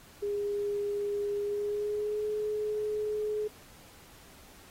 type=tone with pitch glide; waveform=sine; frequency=408.7 to 424.1 Hz; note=G#4 to G#4; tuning=-28 to +36 cents; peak=-29 dBFS; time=0.22-3.48 s; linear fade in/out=10 ms; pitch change=+64 cents; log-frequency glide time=1.41-2.27 s; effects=pink hiss -55 dBFS RMS until 4.7 s + AAC 48 kbps